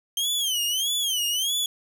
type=tone with vibrato; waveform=sawtooth; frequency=3133 Hz; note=G7; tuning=2 cents flat; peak=-20 dBFS; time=0.17-1.66 s; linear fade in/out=2 ms; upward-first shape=sine; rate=1.6 Hz; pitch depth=170 cents each way; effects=none